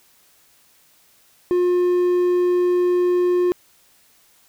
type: tone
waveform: triangle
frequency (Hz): 356.8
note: F4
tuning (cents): +37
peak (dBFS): -13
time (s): 1.51-3.52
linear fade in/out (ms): 0
effects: white hiss -56 dBFS RMS until 4.48 s